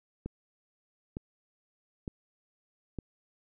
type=click train; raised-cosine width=3 ms; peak=-23 dBFS; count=4; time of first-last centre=0.26-2.987 s; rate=1.1 Hz; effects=none